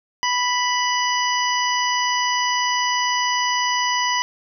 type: harmonic tone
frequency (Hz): 987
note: B5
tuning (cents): -1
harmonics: 1 / 2 / 3 / 5 / 6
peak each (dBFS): -21 / -24 / -26 / -28 / -29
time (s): 0.23-4.22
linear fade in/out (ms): 0
effects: 9-bit